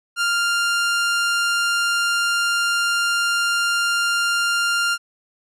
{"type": "tone", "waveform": "sawtooth", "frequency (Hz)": 1396.9, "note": "F6", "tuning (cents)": 0, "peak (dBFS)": -14, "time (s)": [0.16, 4.98], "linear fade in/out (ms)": 50, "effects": ["low-pass 10000 Hz 12 dB/octave"]}